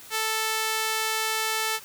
sawtooth tone with high-pass filter, 440 Hz, A4, in tune, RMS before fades -27 dBFS, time 0.1-1.8 s, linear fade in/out 50 ms, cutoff 1100 Hz, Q 0.53, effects white hiss -46 dBFS RMS until 1.84 s

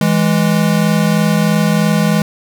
square tone pair together, 164.3 / 207.4 Hz, E3 / G#3, -5 / -2 cents, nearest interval major third, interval 403 cents, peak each -14 dBFS, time 0.01-2.22 s, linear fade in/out 2 ms, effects none

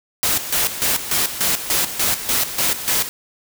white noise with tremolo, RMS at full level -18 dBFS, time 0.23-3.09 s, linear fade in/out 0 ms, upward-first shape square, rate 3.4 Hz, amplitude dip 70%, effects none

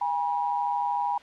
sine tone pair together, 813.1 / 966 Hz, G#5 / B5, -37 / -39 cents, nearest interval minor third, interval 298 cents, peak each -27 dBFS, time 0.01-1.18 s, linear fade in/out 5 ms, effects white hiss -51 dBFS RMS until 1.22 s + low-pass 3000 Hz 12 dB/octave

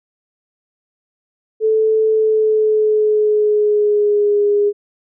sine tone with pitch glide, 437.9 to 410.9 Hz, A4 to G#4, -8 to -18 cents, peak -11 dBFS, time 1.6-4.73 s, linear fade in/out 50 ms, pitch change -110 cents, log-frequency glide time 2.09-4.44 s, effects none

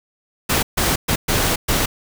pink noise bursts at uneven times, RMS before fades -18 dBFS, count 5, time 0.49-0.63 / 0.77-0.96 / 1.08-1.16 / 1.28-1.56 / 1.68-1.86 s, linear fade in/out 10 ms, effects none

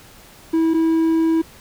triangle tone pair in turn, 325.2 / 325.2 Hz, E4 / E4, -23 / -23 cents, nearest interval unison, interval 0 cents, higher neither, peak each -12 dBFS, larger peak neither, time 0.53-0.74 / 0.74-1.42 s, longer second, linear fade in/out 10 ms, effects pink hiss -45 dBFS RMS until 1.6 s

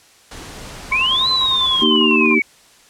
pink noise, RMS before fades -34 dBFS, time 0.31-1.84 s, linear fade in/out 5 ms
sine tone with tremolo, 1046.5 Hz, C6, in tune, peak -20 dBFS, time 0.91-2.35 s, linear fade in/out 10 ms, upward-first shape square, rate 10 Hz, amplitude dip 60%
sine linear two-way sweep, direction up then down, 2217 to 4076 to 2217 Hz, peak -14 dBFS, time 0.92-2.42 s, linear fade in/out 2 ms, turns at 1.29 s
harmonic tone, 77.3 Hz, D#2, 11 cents flat, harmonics 3 / 4 / 5, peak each -17 / -18 / -19 dBFS, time 1.81-2.4 s, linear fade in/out 20 ms
effects white hiss -49 dBFS RMS until 2.89 s + low-pass 9000 Hz 12 dB/octave

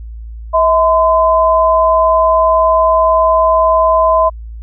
sine tone pair together, 643.8 / 1022 Hz, E5 / C6, -41 / -41 cents, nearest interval minor sixth, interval 800 cents, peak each -10 dBFS, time 0.53-4.3 s, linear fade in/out 20 ms, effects added 56 Hz sine -25 dBFS peak until 4.62 s

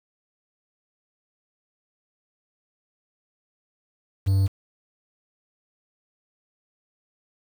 triangle tone with quantisation, 96.8 Hz, G2, 21 cents flat, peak -15 dBFS, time 4.26-4.48 s, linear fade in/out 20 ms, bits 7, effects none

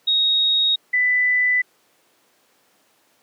sine tone pair in turn, 3760 / 1991.8 Hz, A#7 / B6, +14 / +14 cents, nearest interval major seventh, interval 1100 cents, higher first, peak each -15 dBFS, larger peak neither, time 0.07-0.76 / 0.93-1.62 s, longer neither, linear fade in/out 10 ms, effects pink hiss -60 dBFS RMS until 3.22 s + high-pass 300 Hz 12 dB/octave

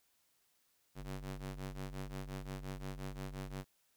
sawtooth ring-modulated tone, 95.3 Hz, G2, 48 cents flat, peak -35 dBFS, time 0.95-3.65 s, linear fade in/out 50 ms, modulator 50.5 Hz, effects white hiss -75 dBFS RMS until 3.96 s

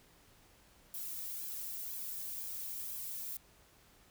violet noise with flanger, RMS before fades -42 dBFS, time 0.94-3.37 s, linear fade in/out 2 ms, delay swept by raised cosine 1.2 to 2.3 ms, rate 2 Hz, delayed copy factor +0.9, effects pink hiss -64 dBFS RMS until 4.1 s

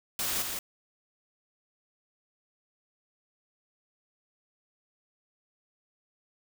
white noise with echo, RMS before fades -31 dBFS, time 0.19-0.42 s, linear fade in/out 2 ms, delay 170 ms, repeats 1, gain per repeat -4 dB, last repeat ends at 0.59 s, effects none

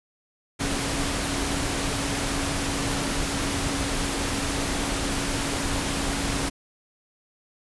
sine tone in noise, 278.3 Hz, C#4, 7 cents sharp, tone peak -32 dBFS, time 0.59-6.5 s, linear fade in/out 20 ms, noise pink, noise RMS -27 dBFS, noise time 0.59-6.5 s, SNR -8 dB, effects resampled to 24000 Hz

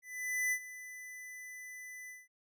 square tone with ADSR envelope, 2000 Hz, B6, 21 cents sharp, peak -30 dBFS, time 0.02-2.28 s, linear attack 500 ms, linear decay 68 ms, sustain -16 dB, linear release 190 ms, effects none

